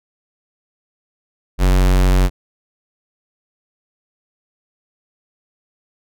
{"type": "tone", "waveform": "square", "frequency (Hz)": 46.25, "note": "F#1", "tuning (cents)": 0, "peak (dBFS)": -11, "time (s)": [1.58, 2.3], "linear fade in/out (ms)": 50, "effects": []}